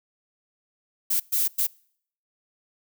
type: noise bursts at uneven times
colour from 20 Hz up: violet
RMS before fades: -23 dBFS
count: 3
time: 1.1-1.2 / 1.32-1.48 / 1.58-1.67 s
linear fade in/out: 10 ms
effects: noise-tail reverb RT60 0.6 s tail -25 dB re dry